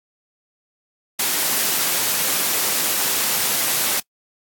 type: high-pass noise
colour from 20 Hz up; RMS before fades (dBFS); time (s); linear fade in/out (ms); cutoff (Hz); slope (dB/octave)
white; -20; 1.19-4; 5; 160; 12
effects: noise-tail reverb RT60 0.1 s tail -26 dB re dry + AAC 64 kbps